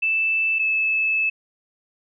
sine tone pair in turn, 2640 / 2611 Hz, E7 / E7, +2 / -17 cents, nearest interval unison, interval 19 cents, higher first, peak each -18 dBFS, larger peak neither, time 0.02-0.59 / 0.59-1.3 s, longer second, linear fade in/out 10 ms, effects none

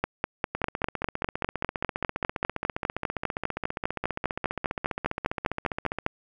two click trains, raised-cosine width 0.5 ms, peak -14 / -9 dBFS, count 82 / 31, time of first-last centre 0.55-5.986 / 0.04-6.064 s, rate 14.9 / 4.98 Hz, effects none

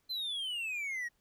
triangle exponential sweep, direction down, 4142 to 1864.7 Hz, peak -33 dBFS, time 0.09-1.09 s, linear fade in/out 20 ms, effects pink hiss -75 dBFS RMS until 1.2 s

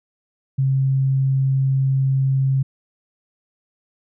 sine tone, 134.3 Hz, C3, 46 cents sharp, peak -15 dBFS, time 0.58-2.63 s, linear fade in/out 10 ms, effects none

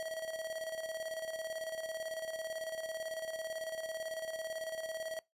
square tone with tremolo, 644 Hz, E5, 41 cents flat, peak -37 dBFS, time 0-5.19 s, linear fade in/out 0 ms, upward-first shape square, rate 18 Hz, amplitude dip 55%, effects noise-tail reverb RT60 0.2 s tail -23 dB re dry + resampled to 32000 Hz

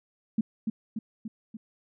sine tone with echo, 220.3 Hz, A3, 2 cents sharp, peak -21 dBFS, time 0.38-0.41 s, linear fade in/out 5 ms, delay 290 ms, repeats 4, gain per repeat -4 dB, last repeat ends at 1.57 s, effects none

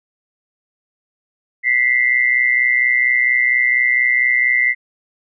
sine tone pair together, 1968.7 / 2093 Hz, B6 / C7, -6 / 0 cents, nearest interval minor second, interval 106 cents, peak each -15 dBFS, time 1.63-4.75 s, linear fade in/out 50 ms, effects none

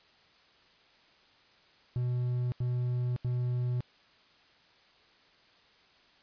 triangle tone bursts, 123.47 Hz, B2, in tune, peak -26 dBFS, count 3, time 1.96-3.806 s, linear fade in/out 0 ms, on 560 ms, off 83 ms, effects white hiss -62 dBFS RMS until 6.22 s + resampled to 11025 Hz

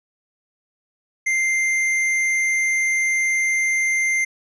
triangle tone with hard clipping, 2093 Hz, C7, in tune, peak -19 dBFS, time 1.26-4.25 s, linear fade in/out 10 ms, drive 12 dB, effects resampled to 24000 Hz

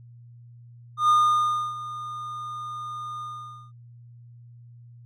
triangle tone with ADSR envelope, 1219 Hz, D#6, 36 cents flat, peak -13 dBFS, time 0.97-3.72 s, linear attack 120 ms, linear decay 650 ms, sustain -17 dB, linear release 510 ms, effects added 119 Hz sine -45 dBFS peak until 5.05 s

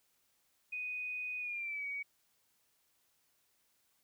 sine tone with pitch glide, 2489 to 2256 Hz, D#7 to C#7, 0 to +30 cents, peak -37 dBFS, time 0.72-2.03 s, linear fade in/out 10 ms, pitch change -170 cents, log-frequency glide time 1.39-1.86 s, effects white hiss -75 dBFS RMS until 4.03 s

